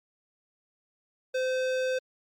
sine tone with hard clipping, 515 Hz, C5, 28 cents flat, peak -28 dBFS, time 1.34-1.99 s, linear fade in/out 10 ms, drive 17 dB, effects Opus 48 kbps

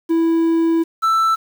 triangle tone pair in turn, 329.6 / 1326 Hz, E4 / E6, 0 / +10 cents, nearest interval 2 octaves, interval 2410 cents, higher second, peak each -11 dBFS, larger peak neither, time 0.09-0.84 / 1.02-1.36 s, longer first, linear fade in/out 20 ms, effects 7-bit

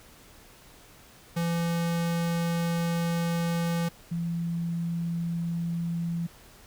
square / sine tone pair in turn, 169.1 / 169.1 Hz, E3 / E3, +44 / +44 cents, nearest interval unison, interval 0 cents, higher neither, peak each -26 / -27 dBFS, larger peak first, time 1.36-3.89 / 4.11-6.27 s, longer first, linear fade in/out 10 ms, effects pink hiss -53 dBFS RMS until 6.66 s

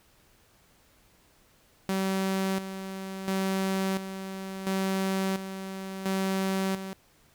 sawtooth tone with tremolo, 191.6 Hz, G3, 39 cents flat, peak -22 dBFS, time 1.89-6.93 s, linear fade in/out 0 ms, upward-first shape square, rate 0.72 Hz, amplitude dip 65%, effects pink hiss -62 dBFS RMS until 7.34 s

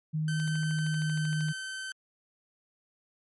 sine tone with pitch glide, 155.56 to 153.77 Hz, D#3 to D#3, 0 to -20 cents, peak -27 dBFS, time 0.13-1.53 s, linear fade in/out 20 ms, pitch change -20 cents, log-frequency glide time 0.66-1.3 s
sawtooth tone, 1539 Hz, G6, 32 cents flat, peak -32 dBFS, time 0.28-1.92 s, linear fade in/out 2 ms
click train, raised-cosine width 0.2 ms, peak -28 dBFS, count 15, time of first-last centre 0.4-1.485 s, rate 12.9 Hz
effects MP3 48 kbps

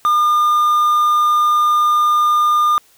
triangle tone with quantisation, 1209 Hz, D6, 50 cents sharp, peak -9 dBFS, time 0.05-2.78 s, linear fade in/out 0 ms, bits 6, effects white hiss -52 dBFS RMS until 2.97 s

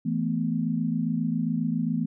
sine chord, E suspended fourth, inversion none, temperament just, 164.81 / 219.8 / 247.2 Hz, E3 / A3 / B3, 0 / -2 / +2 cents, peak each -28 dBFS, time 0.05-2.06 s, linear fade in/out 10 ms, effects none

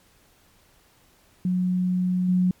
sine tone with level steps, 182 Hz, F#3, 28 cents flat, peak -20 / -17 dBFS, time 1.45-2.51 s, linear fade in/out 2 ms, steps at 2.28 s, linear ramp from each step 10 ms, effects pink hiss -59 dBFS RMS until 2.6 s + MP3 96 kbps

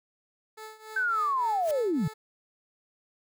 15% pulse tone with tremolo, 435.3 Hz, A4, 19 cents flat, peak -33 dBFS, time 0.57-2.14 s, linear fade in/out 10 ms, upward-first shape triangle, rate 3.5 Hz, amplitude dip 85%
sine linear sweep, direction down, 1568 to 129.8 Hz, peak -24 dBFS, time 0.96-2.08 s, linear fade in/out 5 ms
white noise with exponential growth, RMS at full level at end -37 dBFS, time 1.55-1.71 s, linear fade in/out 1 ms, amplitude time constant 34 ms
effects none

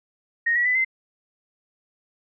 sine tone with pitch steps, 1864.7 / 1930.5 / 1998.5 / 2069 Hz, A#6 / B6 / B6 / C7, 0 / -40 / +20 / -20 cents, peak -18 dBFS, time 0.46-0.848 s, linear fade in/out 10 ms, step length 97 ms, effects none

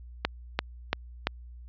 click train, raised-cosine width 0.3 ms, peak -8 dBFS, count 4, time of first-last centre 0.25-1.27 s, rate 2.94 Hz, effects added 60 Hz sine -43 dBFS peak until 1.68 s + resampled to 11025 Hz

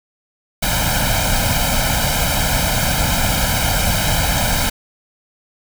pink noise with comb filter, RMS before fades -17 dBFS, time 0.62-4.7 s, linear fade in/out 10 ms, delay 1.3 ms, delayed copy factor +0.95, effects none

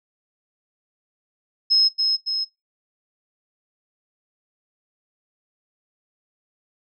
sine tone with echo, 5160 Hz, E8, 38 cents flat, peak -13 dBFS, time 1.7-1.89 s, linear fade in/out 20 ms, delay 280 ms, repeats 2, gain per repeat -4 dB, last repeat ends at 2.45 s, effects noise-tail reverb RT60 0.2 s tail -23 dB re dry

